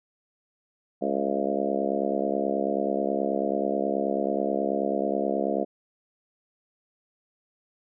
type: harmonic tone with a mistuned harmonic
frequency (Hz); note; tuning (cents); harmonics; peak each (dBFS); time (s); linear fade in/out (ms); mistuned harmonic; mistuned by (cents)
69.3; C#2; 0; 3 / 4 / 5 / 6 / 7 / 8 / 9 / 10; -32 / -32 / -32 / -32 / -32 / -32 / -32 / -32; 1.01-5.65; 20; 10; -17
effects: none